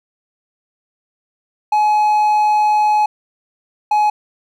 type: tone pair in turn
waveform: triangle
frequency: 846 / 842.7 Hz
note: G#5 / G#5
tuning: +32 / +25 cents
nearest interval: unison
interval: 7 cents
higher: first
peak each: -9 dBFS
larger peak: neither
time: 1.72-3.06 / 3.91-4.1 s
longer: first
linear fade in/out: 5 ms
effects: none